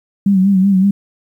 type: tone with vibrato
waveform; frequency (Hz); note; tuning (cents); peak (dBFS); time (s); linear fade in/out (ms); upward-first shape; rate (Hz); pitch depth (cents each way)
sine; 193; G3; -27; -8; 0.26-0.91; 5; sine; 5.3; 68
effects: 8-bit